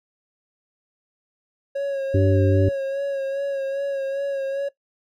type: tone with vibrato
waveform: triangle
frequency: 550 Hz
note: C#5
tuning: 14 cents flat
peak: -20 dBFS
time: 1.75-4.69 s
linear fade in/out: 10 ms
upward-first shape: sine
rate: 2.5 Hz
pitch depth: 32 cents each way
type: harmonic tone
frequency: 96.5 Hz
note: G2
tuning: 27 cents flat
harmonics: 1 / 3 / 4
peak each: -17 / -22 / -23 dBFS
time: 2.14-2.69 s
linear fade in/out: 5 ms
effects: noise-tail reverb RT60 0.1 s tail -17 dB re dry